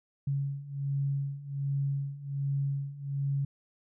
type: beating tone pair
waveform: sine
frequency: 138.59 / 139.89 Hz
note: C#3 / C#3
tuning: 0 / +16 cents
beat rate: 1.3 Hz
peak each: -34 / -31 dBFS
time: 0.27-3.45 s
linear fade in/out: 5 ms
effects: none